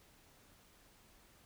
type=silence; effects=pink hiss -65 dBFS RMS until 1.45 s